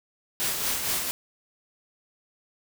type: noise with tremolo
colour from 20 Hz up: white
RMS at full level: -26 dBFS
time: 0.4-1.11 s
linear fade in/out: 0 ms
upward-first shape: sine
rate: 4.3 Hz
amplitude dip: 45%
effects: none